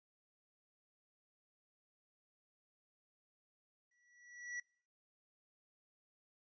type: tone with exponential growth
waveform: square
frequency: 1943 Hz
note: B6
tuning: 29 cents flat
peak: -40 dBFS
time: 3.91-4.6 s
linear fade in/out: 5 ms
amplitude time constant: 150 ms
effects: noise-tail reverb RT60 0.5 s tail -25 dB re dry + resampled to 16000 Hz